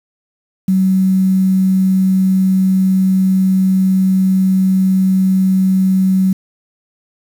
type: tone with quantisation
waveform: sine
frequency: 189 Hz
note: F#3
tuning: 37 cents sharp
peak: -9 dBFS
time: 0.68-6.33 s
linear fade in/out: 5 ms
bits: 6
effects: none